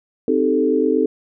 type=chord; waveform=sine; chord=A half-diminished seventh; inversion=first; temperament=equal; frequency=261.6 / 311.1 / 392 / 440 Hz; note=C4 / Eb4 / G4 / A4; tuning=0 / 0 / 0 / 0 cents; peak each=-20 / -20 / -22 / -18 dBFS; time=0.28-1.06 s; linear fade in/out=2 ms; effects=none